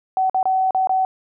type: tone with dropouts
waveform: sine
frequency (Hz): 756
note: F#5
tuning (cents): +37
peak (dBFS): -15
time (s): 0.17-1.05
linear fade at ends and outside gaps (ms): 1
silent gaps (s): 0.297-0.345 / 0.429-0.455 / 0.708-0.747 / 0.872-0.894
effects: none